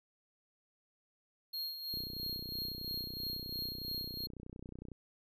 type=tone with tremolo; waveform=square; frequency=4253 Hz; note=C8; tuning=27 cents sharp; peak=-37 dBFS; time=1.53-4.27 s; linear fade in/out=10 ms; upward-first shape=sine; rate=3 Hz; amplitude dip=55%
type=click train; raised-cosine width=3 ms; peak=-34 dBFS; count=93; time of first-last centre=1.94-4.917 s; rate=30.9 Hz
effects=none